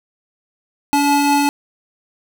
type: tone pair together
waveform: square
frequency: 285.3 / 860.9 Hz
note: C#4 / A5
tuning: +50 / -38 cents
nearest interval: octave + perfect fifth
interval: 1912 cents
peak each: -16 dBFS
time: 0.93-1.49 s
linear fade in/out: 0 ms
effects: none